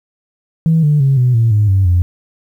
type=tone with pitch steps; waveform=sine; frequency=162.1 / 148.65 / 136.31 / 125 / 114.62 / 105.11 / 96.39 / 88.39 Hz; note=E3 / D3 / C#3 / B2 / A#2 / G#2 / G2 / F2; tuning=-29 / +21 / -29 / +21 / -29 / +21 / -29 / +21 cents; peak=-7 dBFS; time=0.66-2.02 s; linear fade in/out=0 ms; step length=170 ms; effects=tanh soft clip ceiling -4 dBFS + 8-bit